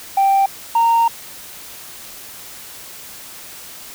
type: tone pair in turn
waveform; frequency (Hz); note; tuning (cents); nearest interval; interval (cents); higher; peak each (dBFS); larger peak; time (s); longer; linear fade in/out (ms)
sine; 784 / 923.4; G5 / A#5; 0 / -17; minor third; 283; second; -9 / -9; neither; 0.17-0.46 / 0.75-1.08; second; 5
effects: tanh soft clip ceiling -9 dBFS + white hiss -36 dBFS RMS until 3.94 s